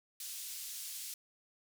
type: band-pass noise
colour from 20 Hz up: white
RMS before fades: -44 dBFS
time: 0.2-1.14 s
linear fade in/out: 2 ms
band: 3600 to 14000 Hz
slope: 12 dB/octave
effects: none